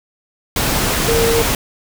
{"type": "tone in noise", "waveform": "sine", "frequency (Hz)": 460, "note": "A#4", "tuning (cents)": -23, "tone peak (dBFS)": -14, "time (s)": [1.08, 1.42], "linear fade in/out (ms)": 2, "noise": "pink", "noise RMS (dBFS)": -17, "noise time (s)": [0.56, 1.55], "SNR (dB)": 0, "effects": []}